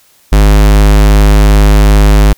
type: tone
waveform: square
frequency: 51.3 Hz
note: G#1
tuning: 21 cents flat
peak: -3 dBFS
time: 0.32-2.33 s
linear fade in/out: 5 ms
effects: white hiss -47 dBFS RMS until 2.37 s